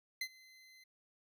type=tone with ADSR envelope; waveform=25% pulse; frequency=2055 Hz; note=C7; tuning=32 cents flat; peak=-31 dBFS; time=0.21-0.84 s; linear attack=4 ms; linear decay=64 ms; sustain=-24 dB; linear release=8 ms; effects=none